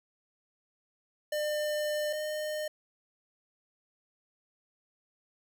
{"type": "tone pair in turn", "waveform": "square", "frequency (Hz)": [601, 609.7], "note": ["D5", "D#5"], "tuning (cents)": [40, -35], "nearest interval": "unison", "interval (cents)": 25, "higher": "second", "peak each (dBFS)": [-30, -33], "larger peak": "first", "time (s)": [[1.32, 2.13], [2.13, 2.68]], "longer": "first", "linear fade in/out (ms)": 5, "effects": []}